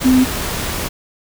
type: tone in noise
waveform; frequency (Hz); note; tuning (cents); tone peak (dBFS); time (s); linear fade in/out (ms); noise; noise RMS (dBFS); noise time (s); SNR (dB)
sine; 256.8; C4; -32; -8; 0.04-0.25; 20; pink; -22; 0-0.89; +11
effects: none